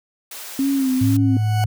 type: high-pass noise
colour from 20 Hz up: white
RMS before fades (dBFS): -34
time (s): 0.31-1.17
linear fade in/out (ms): 5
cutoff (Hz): 460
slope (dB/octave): 12
type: tone with vibrato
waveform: sine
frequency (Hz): 266.8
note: C4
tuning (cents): +34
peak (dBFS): -16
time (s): 0.59-1.37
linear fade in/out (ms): 2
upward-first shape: sine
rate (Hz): 2.1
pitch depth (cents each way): 64
type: tone with exponential growth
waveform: 40% pulse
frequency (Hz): 740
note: F#5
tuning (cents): 0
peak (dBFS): -20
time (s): 0.99-1.64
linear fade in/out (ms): 0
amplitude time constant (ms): 140
type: tone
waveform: sine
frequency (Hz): 107.6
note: A2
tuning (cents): -38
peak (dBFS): -16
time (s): 1.01-1.66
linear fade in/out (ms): 5
effects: none